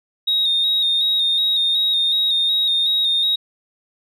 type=tone with vibrato; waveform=sine; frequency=3729 Hz; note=A#7; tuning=in tune; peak=-14 dBFS; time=0.27-3.36 s; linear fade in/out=10 ms; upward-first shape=square; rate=2.7 Hz; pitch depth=30 cents each way; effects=tanh soft clip ceiling -11 dBFS